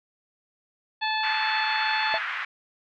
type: harmonic tone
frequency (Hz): 870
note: A5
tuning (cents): -20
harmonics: 1 / 2 / 3 / 4 / 5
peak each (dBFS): -27 / -30 / -32 / -33 / -34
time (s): 1.01-2.19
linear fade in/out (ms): 20
type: band-pass noise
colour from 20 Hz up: white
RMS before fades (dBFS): -31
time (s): 1.23-2.45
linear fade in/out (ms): 5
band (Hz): 1200 to 2100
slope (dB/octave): 24
type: tone with exponential decay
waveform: sine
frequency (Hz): 659.3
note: E5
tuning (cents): 0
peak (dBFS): -22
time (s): 2.14-2.23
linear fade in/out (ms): 0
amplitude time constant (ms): 18
effects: none